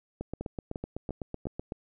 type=two click trains; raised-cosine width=2 ms; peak=-21 / -21 dBFS; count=4 / 13; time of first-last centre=0.41-1.455 / 0.21-1.721 s; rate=2.87 / 7.94 Hz; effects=none